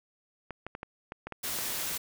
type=clicks; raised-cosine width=0.5 ms; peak=-23 dBFS; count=8; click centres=0.507 / 0.666 / 0.751 / 0.831 / 1.121 / 1.27 / 1.323 / 1.588 s
type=noise; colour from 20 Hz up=white; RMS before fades=-34 dBFS; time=1.43-1.98 s; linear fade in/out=10 ms
effects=none